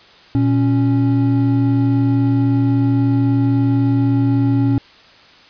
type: tone pair together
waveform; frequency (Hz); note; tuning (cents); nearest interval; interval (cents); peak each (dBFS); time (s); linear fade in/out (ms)
triangle; 117.83 / 277.2; A#2 / C#4; +19 / 0; octave + minor third; 1481; -13; 0.35-4.78; 0
effects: white hiss -45 dBFS RMS until 5.49 s + resampled to 11025 Hz